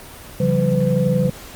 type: tone cluster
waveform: sine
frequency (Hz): 138.3 / 169.8 / 190.8 / 505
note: C#3 / F3 / G3 / B4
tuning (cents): -4 / -48 / -47 / +39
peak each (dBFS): -20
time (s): 0.4-1.3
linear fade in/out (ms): 5
effects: pink hiss -38 dBFS RMS until 1.55 s + Opus 24 kbps